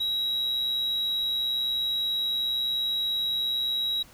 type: tone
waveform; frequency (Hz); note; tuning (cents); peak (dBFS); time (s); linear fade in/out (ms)
sine; 3857; B7; -42; -22; 0-4.03; 10
effects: tanh soft clip ceiling -24 dBFS + pink hiss -53 dBFS RMS until 4.13 s